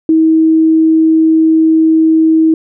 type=tone; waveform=sine; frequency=320 Hz; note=D#4; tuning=49 cents sharp; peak=-5 dBFS; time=0.09-2.54 s; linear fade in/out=2 ms; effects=none